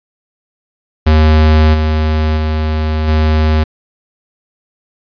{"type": "tone with level steps", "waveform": "square", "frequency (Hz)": 77.78, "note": "D#2", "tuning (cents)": 0, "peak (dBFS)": [-6, -11, -13, -9], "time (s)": [1.06, 3.64], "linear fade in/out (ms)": 10, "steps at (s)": [1.73, 2.36, 3.07], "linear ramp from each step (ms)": 20, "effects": ["resampled to 11025 Hz", "7-bit"]}